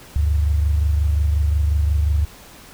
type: tone pair together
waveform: sine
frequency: 73.2 / 98.8 Hz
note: D2 / G2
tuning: -5 / +14 cents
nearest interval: perfect fourth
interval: 519 cents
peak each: -15 / -25 dBFS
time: 0.16-2.25 s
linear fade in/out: 0 ms
effects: pink hiss -43 dBFS RMS until 2.73 s